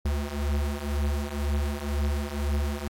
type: beating tone pair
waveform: square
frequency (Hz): 70.8 / 72.8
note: C#2 / D2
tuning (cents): +37 / -15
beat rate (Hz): 2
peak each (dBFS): -31 / -28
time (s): 0.05-2.88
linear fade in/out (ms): 5
effects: AAC 64 kbps